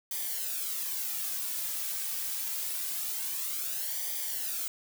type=noise with flanger; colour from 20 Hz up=blue; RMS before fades=-34 dBFS; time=0.11-4.68 s; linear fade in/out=2 ms; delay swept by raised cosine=0.73 to 2.93 ms; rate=0.25 Hz; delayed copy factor=-0.65; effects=none